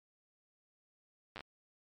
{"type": "slowing click train", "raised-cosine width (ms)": 0.3, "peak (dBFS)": -28, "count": 5, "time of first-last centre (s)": [1.36, 1.407], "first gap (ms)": 9, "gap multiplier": 1.18, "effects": ["MP3 64 kbps"]}